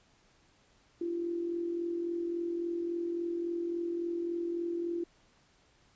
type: tone with amplitude modulation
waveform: sine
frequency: 342.1 Hz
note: F4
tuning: 36 cents flat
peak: -29 dBFS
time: 1.01-5.04 s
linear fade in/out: 5 ms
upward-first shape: sine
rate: 43.6 Hz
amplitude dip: 50%
effects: pink hiss -66 dBFS RMS until 5.95 s + resampled to 16000 Hz